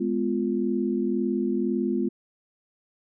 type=chord; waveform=sine; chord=F diminished; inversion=first; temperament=just; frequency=209.5 / 251.4 / 349.2 Hz; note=Ab3 / Cb4 / F4; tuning=+15 / +31 / 0 cents; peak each=-27 dBFS; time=0-2.09 s; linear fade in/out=10 ms; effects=none